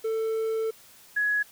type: tone pair in turn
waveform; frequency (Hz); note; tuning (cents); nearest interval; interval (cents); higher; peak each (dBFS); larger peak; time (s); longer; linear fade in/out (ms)
triangle / sine; 444.5 / 1678.2; A4 / G#6; +18 / +18; octave + major seventh; 2300; second; -23 / -22; second; 0.04-0.71 / 1.16-1.43; first; 10
effects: white hiss -53 dBFS RMS until 1.51 s